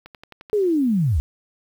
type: click train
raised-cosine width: 0.3 ms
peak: -24 dBFS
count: 6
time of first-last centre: 0.06-0.499 s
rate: 11.4 Hz
type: linear sweep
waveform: sine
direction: down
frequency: 434.4 to 60.4 Hz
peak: -16 dBFS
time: 0.53-1.2 s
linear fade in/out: 0 ms
effects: 8-bit